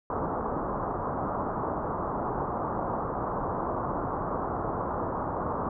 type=low-pass noise; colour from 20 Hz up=white; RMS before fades=-31 dBFS; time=0.1-5.69 s; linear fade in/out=2 ms; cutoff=1200 Hz; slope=48 dB/octave; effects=none